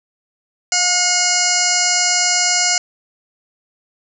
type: harmonic tone with a mistuned harmonic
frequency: 720 Hz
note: F#5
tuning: 47 cents flat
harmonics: 1 / 2 / 3 / 4 / 6 / 7 / 8 / 9 / 10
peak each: -24 / -25 / -22 / -26 / -23 / -20 / -22 / -23 / -20 dBFS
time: 0.72-2.78 s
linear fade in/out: 2 ms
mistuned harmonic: 1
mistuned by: -19 cents
effects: none